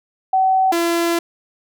sine / sawtooth tone pair in turn, 759 / 339 Hz, F#5 / E4, +44 / +49 cents, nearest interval octave + major second, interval 1395 cents, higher first, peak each -12 dBFS, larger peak neither, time 0.33-0.72 / 0.72-1.19 s, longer second, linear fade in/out 5 ms, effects none

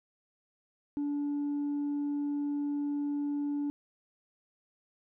triangle tone with tanh clipping, 289 Hz, D4, 28 cents flat, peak -30 dBFS, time 0.97-3.7 s, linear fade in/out 0 ms, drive 6 dB, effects none

